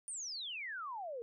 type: exponential sweep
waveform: sine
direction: down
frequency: 9397 to 450.3 Hz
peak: -40 dBFS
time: 0.08-1.22 s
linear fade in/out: 0 ms
effects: none

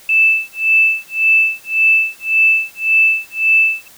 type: tone with tremolo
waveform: sine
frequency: 2637 Hz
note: E7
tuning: in tune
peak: -7 dBFS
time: 0.09-3.88 s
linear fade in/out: 2 ms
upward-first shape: sine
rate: 1.8 Hz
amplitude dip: 100%
effects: white hiss -43 dBFS RMS until 3.97 s

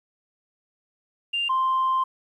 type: tone pair in turn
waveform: sine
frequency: 2794 / 1046.6 Hz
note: F7 / C6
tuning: 0 / 0 cents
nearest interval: octave + perfect fourth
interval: 1700 cents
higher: first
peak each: -22 / -18 dBFS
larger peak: second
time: 1.33-1.49 / 1.49-2.04 s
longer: second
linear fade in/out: 10 ms
effects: tanh soft clip ceiling -17 dBFS + 10-bit

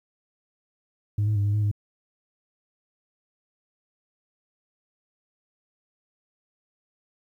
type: tone with pitch steps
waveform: sine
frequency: 103.7 / 106.7 / 101.1 / 102.6 / 105.5 / 103.2 Hz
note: G#2 / G#2 / G#2 / G#2 / G#2 / G#2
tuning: -2 / +47 / -46 / -21 / +28 / -10 cents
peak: -18 dBFS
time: 1.18-1.714 s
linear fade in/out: 5 ms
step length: 89 ms
effects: tanh soft clip ceiling -19 dBFS + 10-bit

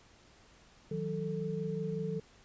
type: tone cluster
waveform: sine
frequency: 159 / 184.4 / 441.2 Hz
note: D#3 / F#3 / A4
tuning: +38 / -6 / +5 cents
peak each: -37 / -38 / -37 dBFS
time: 0.91-2.2 s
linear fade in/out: 5 ms
effects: pink hiss -61 dBFS RMS until 2.44 s + resampled to 16000 Hz

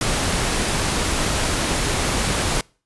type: noise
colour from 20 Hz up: pink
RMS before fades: -21 dBFS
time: 0.01-2.61 s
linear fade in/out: 2 ms
effects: noise-tail reverb RT60 0.4 s tail -26 dB re dry + resampled to 24000 Hz

